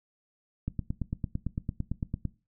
click train, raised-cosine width 5 ms, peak -18 dBFS, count 15, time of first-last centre 0.68-2.253 s, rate 8.9 Hz, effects noise-tail reverb RT60 0.3 s tail -19 dB re dry

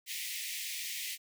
pink high-pass noise, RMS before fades -39 dBFS, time 0.06-1.18 s, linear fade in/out 50 ms, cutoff 1900 Hz, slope 96 dB/octave, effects none

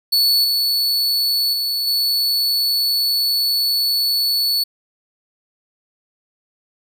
45% pulse tone with level steps, 4435 Hz, C#8, in tune, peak -12 / -15 / -18 / -15 dBFS, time 0.12-4.64 s, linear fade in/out 10 ms, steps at 0.44 / 1.53 / 1.87 s, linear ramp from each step 5 ms, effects none

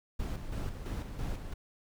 brown noise with tremolo, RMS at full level -35 dBFS, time 0.19-1.54 s, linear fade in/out 10 ms, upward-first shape square, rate 3 Hz, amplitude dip 50%, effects none

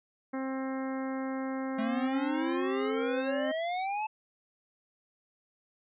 harmonic tone, 265 Hz, C4, 22 cents sharp, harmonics 1 / 2 / 3 / 4 / 5 / 6 / 7 / 8, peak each -33 / -39 / -43 / -45 / -47 / -49 / -50 / -51 dBFS, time 0.33-3.52 s, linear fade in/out 10 ms
square exponential sweep, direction up, 217.1 to 880 Hz, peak -31 dBFS, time 1.78-4.07 s, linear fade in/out 10 ms
effects resampled to 8000 Hz

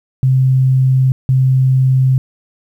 sine tone pair in turn, 130.9 / 130.9 Hz, C3 / C3, +1 / +1 cents, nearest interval unison, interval 0 cents, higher neither, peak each -8 dBFS, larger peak neither, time 0.23-1.12 / 1.29-2.18 s, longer neither, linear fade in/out 0 ms, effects 8-bit

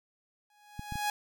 sawtooth tone with exponential growth, 832 Hz, G#5, 3 cents sharp, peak -23 dBFS, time 0.5-1.1 s, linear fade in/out 2 ms, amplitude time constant 130 ms
clicks, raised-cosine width 5 ms, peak -26 dBFS, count 3, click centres 0.794 / 0.923 / 0.956 s
effects none

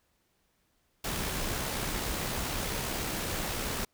pink noise with amplitude modulation, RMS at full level -32 dBFS, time 1.04-3.85 s, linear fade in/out 5 ms, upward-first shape sine, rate 67.4 Hz, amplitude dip 30%, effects pink hiss -73 dBFS RMS until 3.93 s

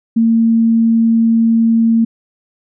sine tone, 227.7 Hz, A#3, 40 cents flat, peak -8 dBFS, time 0.16-2.05 s, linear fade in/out 10 ms, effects none

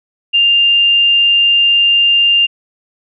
sine tone, 2798 Hz, F7, 3 cents sharp, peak -7 dBFS, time 0.33-2.47 s, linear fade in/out 20 ms, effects none

